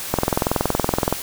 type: click train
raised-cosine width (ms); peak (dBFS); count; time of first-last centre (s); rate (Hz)
1; -3; 22; 0.14-1.126; 21.3
effects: white hiss -30 dBFS RMS until 1.22 s